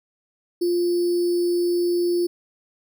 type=tone with sample-and-hold; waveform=sine; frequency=349.6 Hz; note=F4; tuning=2 cents sharp; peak=-18 dBFS; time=0.61-2.27 s; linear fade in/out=10 ms; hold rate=4900 Hz; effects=none